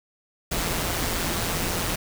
pink noise with amplitude modulation, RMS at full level -24 dBFS, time 0.51-1.96 s, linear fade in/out 10 ms, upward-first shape sine, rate 173 Hz, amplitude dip 55%, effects none

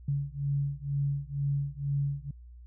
sine beating tone pair, 140 / 142.1 Hz, C#3 / C#3, +18 / +43 cents, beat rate 2.1 Hz, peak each -31 dBFS, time 0.08-2.31 s, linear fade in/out 5 ms, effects added 60 Hz sine -46 dBFS peak until 2.66 s

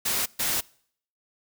white noise bursts at uneven times, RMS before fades -26 dBFS, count 2, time 0.05-0.26 / 0.39-0.61 s, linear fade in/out 10 ms, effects noise-tail reverb RT60 0.6 s tail -24 dB re dry

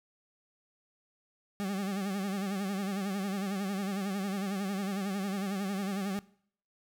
40% pulse tone with vibrato, 196 Hz, G3, in tune, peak -31 dBFS, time 1.6-6.19 s, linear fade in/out 0 ms, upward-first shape sine, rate 11 Hz, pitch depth 84 cents each way, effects noise-tail reverb RT60 0.6 s tail -21 dB re dry

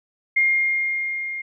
sine tone with level ramp, 2125 Hz, C7, 26 cents sharp, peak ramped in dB -14 to -27 dBFS, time 0.36-1.42 s, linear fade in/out 10 ms, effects none

